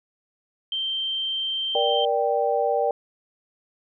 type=tone; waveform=sine; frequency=3136 Hz; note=G7; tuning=in tune; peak=-24 dBFS; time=0.72-2.05 s; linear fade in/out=2 ms
type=chord; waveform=sine; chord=G minor; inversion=first; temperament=just; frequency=470.4 / 588 / 784 Hz; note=Bb4 / D5 / G5; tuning=+16 / +2 / 0 cents; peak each=-24 dBFS; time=1.75-2.91 s; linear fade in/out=2 ms
effects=none